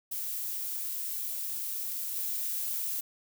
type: noise with level steps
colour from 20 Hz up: violet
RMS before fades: -35 / -33 dBFS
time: 0.11-3.01 s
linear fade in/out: 10 ms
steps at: 2.16 s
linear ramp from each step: 2 ms
effects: none